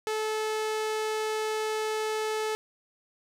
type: tone with low-pass filter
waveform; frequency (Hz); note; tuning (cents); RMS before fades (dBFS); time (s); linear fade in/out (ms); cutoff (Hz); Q
sawtooth; 433.7; A4; -25; -30; 0.07-2.55; 0; 12000; 0.58
effects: none